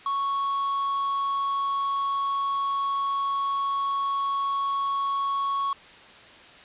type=tone with quantisation; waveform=triangle; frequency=1108.7 Hz; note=C#6; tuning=in tune; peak=-22 dBFS; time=0.06-5.73 s; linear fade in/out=2 ms; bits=7; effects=white hiss -48 dBFS RMS until 6.64 s + resampled to 8000 Hz